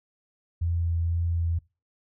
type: tone with vibrato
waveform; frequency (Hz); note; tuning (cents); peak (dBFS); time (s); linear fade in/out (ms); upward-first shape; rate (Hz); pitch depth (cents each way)
sine; 84.4; E2; +41; -23; 0.61-1.59; 10; triangle; 2; 15
effects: noise-tail reverb RT60 0.3 s tail -24 dB re dry